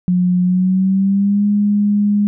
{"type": "tone with pitch glide", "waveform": "sine", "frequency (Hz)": [180, 205.6], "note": ["F#3", "G#3"], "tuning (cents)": [-47, -17], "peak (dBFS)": -11, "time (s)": [0.08, 2.27], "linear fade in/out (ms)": 0, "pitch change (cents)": 230, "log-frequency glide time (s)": [0.43, 1.46], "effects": []}